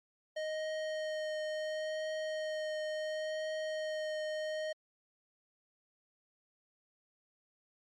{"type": "tone with vibrato", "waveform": "square", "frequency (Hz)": 621, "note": "D#5", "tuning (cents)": -3, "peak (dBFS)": -36, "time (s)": [0.36, 4.73], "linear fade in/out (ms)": 10, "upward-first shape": "triangle", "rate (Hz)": 0.71, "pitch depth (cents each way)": 12, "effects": ["low-pass 5000 Hz 12 dB/octave", "Opus 48 kbps"]}